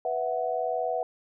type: chord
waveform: sine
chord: B suspended fourth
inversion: none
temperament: equal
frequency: 493.9 / 659.3 / 740 Hz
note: B4 / E5 / F#5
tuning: 0 / 0 / 0 cents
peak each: -31 / -30 / -30 dBFS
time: 0.05-1.03 s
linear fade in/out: 2 ms
effects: none